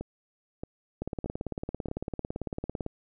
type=two click trains; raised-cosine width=2 ms; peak=-19 / -22 dBFS; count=34 / 4; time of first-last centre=1.02-2.864 / 0.01-1.885 s; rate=17.9 / 1.6 Hz; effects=none

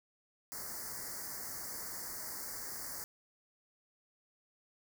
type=band-stop noise; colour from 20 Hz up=white; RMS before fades=-43 dBFS; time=0.52-3.04 s; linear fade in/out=0 ms; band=2100 to 4500 Hz; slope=96 dB/octave; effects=none

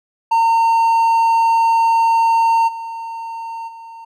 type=tone with level steps; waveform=triangle; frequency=913 Hz; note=A#5; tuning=36 cents flat; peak=-9 / -23 / -31 dBFS; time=0.31-4.05 s; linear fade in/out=10 ms; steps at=2.67 / 3.67 s; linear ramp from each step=20 ms; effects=none

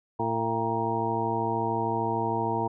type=harmonic tone with a mistuned harmonic; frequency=113.1 Hz; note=A2; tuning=48 cents sharp; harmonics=1 / 2 / 3 / 4 / 6 / 7 / 8; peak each=-34 / -35 / -33 / -33 / -35 / -33 / -29 dBFS; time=0.19-2.68 s; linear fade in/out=10 ms; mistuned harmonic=8; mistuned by=+59 cents; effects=none

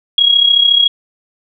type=tone with amplitude modulation; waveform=sine; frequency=3300 Hz; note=G#7; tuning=12 cents flat; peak=-4 dBFS; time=0.18-0.88 s; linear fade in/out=2 ms; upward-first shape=sine; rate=34 Hz; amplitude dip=70%; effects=none

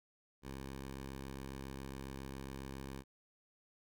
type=tone; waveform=10% pulse; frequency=67.3 Hz; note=C2; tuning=49 cents sharp; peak=-36 dBFS; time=0.42-3.04 s; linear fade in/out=50 ms; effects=none

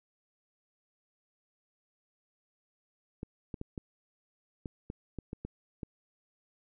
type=clicks; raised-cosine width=3 ms; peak=-25 dBFS; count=10; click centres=3.231 / 3.542 / 3.614 / 3.778 / 4.658 / 4.901 / 5.187 / 5.331 / 5.45 / 5.832 s; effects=none

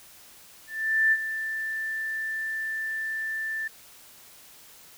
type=tone with ADSR envelope; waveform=sine; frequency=1771 Hz; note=A6; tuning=11 cents sharp; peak=-17 dBFS; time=0.67-3.68 s; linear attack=450 ms; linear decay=47 ms; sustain=-11 dB; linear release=8 ms; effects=white hiss -51 dBFS RMS until 4.97 s

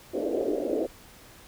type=band-pass noise; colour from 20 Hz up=pink; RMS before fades=-28 dBFS; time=0.13-0.87 s; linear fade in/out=20 ms; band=280 to 600 Hz; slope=48 dB/octave; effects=pink hiss -51 dBFS RMS until 1.47 s

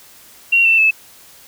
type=tone with pitch steps; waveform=sine; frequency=2746 / 2679 / 2613 Hz; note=F7 / E7 / E7; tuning=-30 / +27 / -16 cents; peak=-9 dBFS; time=0.52-0.91 s; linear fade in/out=10 ms; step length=130 ms; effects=white hiss -44 dBFS RMS until 1.47 s

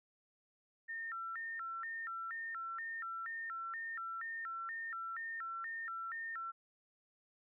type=tone with vibrato; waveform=sine; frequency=1568 Hz; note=G6; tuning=in tune; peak=-40 dBFS; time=0.88-6.52 s; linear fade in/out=20 ms; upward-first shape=square; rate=2.1 Hz; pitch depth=260 cents each way; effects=none

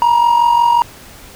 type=tone with amplitude modulation; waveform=triangle; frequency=947 Hz; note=A#5; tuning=27 cents sharp; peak=-3 dBFS; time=0.02-0.82 s; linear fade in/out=0 ms; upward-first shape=sine; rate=45.6 Hz; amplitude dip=65%; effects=tanh soft clip ceiling 0 dBFS + pink hiss -38 dBFS RMS until 1.35 s

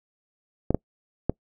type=clicks; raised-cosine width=2 ms; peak=-8 dBFS; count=3; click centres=0.706 / 0.746 / 1.296 s; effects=noise-tail reverb RT60 0.1 s tail -26 dB re dry

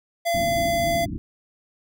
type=tone; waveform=square; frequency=681 Hz; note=F5; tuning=44 cents flat; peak=-21 dBFS; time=0.25-1.06 s; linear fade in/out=20 ms
type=low-pass noise; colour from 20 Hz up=white; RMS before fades=-30 dBFS; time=0.34-1.18 s; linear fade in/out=0 ms; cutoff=330 Hz; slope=96 dB/octave
effects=none

